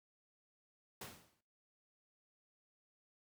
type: noise with exponential decay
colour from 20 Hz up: pink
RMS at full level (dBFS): -44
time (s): 1.01-1.41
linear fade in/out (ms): 5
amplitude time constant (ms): 86
effects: noise-tail reverb RT60 0.5 s tail -20 dB re dry + high-pass 100 Hz 12 dB/octave